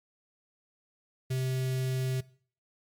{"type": "tone with notch filter", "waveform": "square", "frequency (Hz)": 130, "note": "C3", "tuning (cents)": -11, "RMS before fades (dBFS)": -30, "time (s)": [1.3, 2.21], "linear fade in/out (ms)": 10, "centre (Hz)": 1000, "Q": 0.74, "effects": ["noise-tail reverb RT60 0.5 s tail -21 dB re dry", "MP3 96 kbps"]}